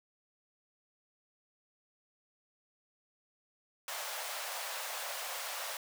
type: high-pass noise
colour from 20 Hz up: pink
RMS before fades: -40 dBFS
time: 3.88-5.77 s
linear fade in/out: 2 ms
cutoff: 550 Hz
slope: 48 dB/octave
effects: none